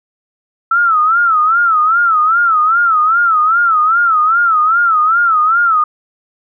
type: tone with vibrato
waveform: sine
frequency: 1318.5 Hz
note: E6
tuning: in tune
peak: -8 dBFS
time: 0.71-5.84 s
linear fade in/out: 5 ms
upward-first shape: sine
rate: 2.5 Hz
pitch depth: 130 cents each way
effects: none